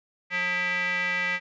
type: tone with band-pass filter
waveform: square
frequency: 179.3 Hz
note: F3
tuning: 46 cents sharp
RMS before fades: -27 dBFS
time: 0.3-1.4 s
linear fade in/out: 50 ms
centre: 2100 Hz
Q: 6.7
effects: resampled to 16000 Hz